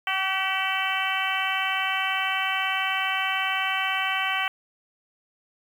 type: harmonic tone with a mistuned harmonic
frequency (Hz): 381.6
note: G4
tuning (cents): -47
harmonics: 2 / 3 / 4 / 5 / 6 / 7 / 8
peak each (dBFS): -31 / -31 / -31 / -31 / -31 / -31 / -31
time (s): 0.07-4.48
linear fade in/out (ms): 2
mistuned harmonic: 5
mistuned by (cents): +28
effects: 8-bit